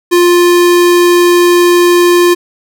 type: tone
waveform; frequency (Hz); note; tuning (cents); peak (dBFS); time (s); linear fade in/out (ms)
square; 350.7; F4; +7; -5; 0.11-2.35; 20
effects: none